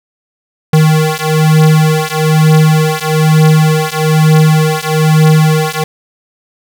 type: beating tone pair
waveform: square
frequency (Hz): 155.56 / 156.66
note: D#3 / D#3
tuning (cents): 0 / +12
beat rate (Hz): 1.1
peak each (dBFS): -10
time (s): 0.73-5.84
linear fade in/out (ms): 5
effects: none